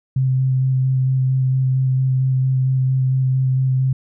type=tone with vibrato; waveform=sine; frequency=130.81 Hz; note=C3; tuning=in tune; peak=-14 dBFS; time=0.16-3.93 s; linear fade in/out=5 ms; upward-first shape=square; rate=4.4 Hz; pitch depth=10 cents each way; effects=none